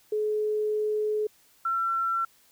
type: tone pair in turn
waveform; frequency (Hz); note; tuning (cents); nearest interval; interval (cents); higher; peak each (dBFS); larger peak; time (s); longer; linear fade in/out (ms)
sine; 425.8 / 1351.8; G#4 / E6; +43 / +43; octave + minor sixth; 2000; second; -24; neither; 0.12-1.27 / 1.65-2.25; first; 5
effects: white hiss -61 dBFS RMS until 2.51 s